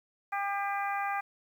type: harmonic tone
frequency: 400 Hz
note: G4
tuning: 35 cents sharp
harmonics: 2 / 3 / 4 / 5 / 6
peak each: -32 / -36 / -38 / -40 / -42 dBFS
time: 0.32-1.21 s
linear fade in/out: 10 ms
effects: 10-bit